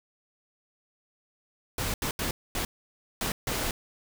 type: noise bursts at uneven times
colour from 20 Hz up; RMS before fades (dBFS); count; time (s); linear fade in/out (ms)
pink; -30; 6; 1.78-1.94 / 2.02-2.11 / 2.19-2.31 / 2.55-2.65 / 3.21-3.32 / 3.47-3.71; 2
effects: none